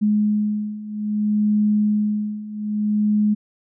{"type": "beating tone pair", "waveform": "sine", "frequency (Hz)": [209.8, 210.41], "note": ["G#3", "G#3"], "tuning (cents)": [18, 23], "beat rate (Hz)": 0.61, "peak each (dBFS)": [-22, -19], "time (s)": [0.01, 3.35], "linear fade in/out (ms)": 20, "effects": []}